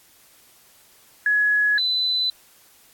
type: tone pair in turn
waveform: sine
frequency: 1685 / 4008 Hz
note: G#6 / B7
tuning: +25 / +25 cents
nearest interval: octave + minor third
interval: 1500 cents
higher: second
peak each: -16 / -19 dBFS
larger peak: first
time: 1.26-1.78 / 1.78-2.3 s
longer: neither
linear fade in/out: 2 ms
effects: white hiss -54 dBFS RMS until 2.93 s + AAC 64 kbps